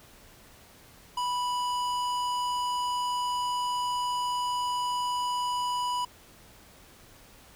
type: tone with hard clipping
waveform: sine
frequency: 985 Hz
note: B5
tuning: 5 cents flat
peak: -29 dBFS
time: 1.17-6.05 s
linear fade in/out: 5 ms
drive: 15 dB
effects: pink hiss -54 dBFS RMS until 7.55 s